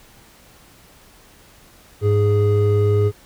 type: tone pair together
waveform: triangle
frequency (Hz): 103.02 / 415.3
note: G#2 / G#4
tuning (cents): -13 / 0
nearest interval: 2 octaves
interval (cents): 2413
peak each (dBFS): -13 / -16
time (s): 2.01-3.12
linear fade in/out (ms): 50
effects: pink hiss -49 dBFS RMS until 3.25 s